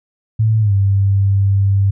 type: tone with pitch glide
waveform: sine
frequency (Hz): 110 to 98.57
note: A2 to G2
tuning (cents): 0 to +10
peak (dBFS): -10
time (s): 0.39-1.91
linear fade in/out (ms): 10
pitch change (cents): -190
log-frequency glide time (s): 0.6-0.73
effects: none